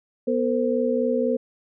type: tone cluster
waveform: sine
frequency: 245.3 / 456 / 520 Hz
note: B3 / A#4 / C5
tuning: -12 / -38 / -11 cents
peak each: -24 dBFS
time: 0.27-1.37 s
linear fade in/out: 10 ms
effects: none